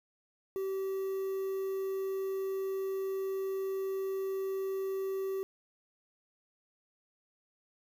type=tone with quantisation; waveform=triangle; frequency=385.2 Hz; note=G4; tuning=30 cents flat; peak=-30 dBFS; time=0.56-5.43 s; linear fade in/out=0 ms; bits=9; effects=none